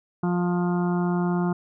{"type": "harmonic tone", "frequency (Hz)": 176.5, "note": "F3", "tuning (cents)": 19, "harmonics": [1, 2, 4, 5, 6, 7, 8], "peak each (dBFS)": [-22, -28, -34, -36, -38, -39, -40], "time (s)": [0.23, 1.53], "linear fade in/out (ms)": 5, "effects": []}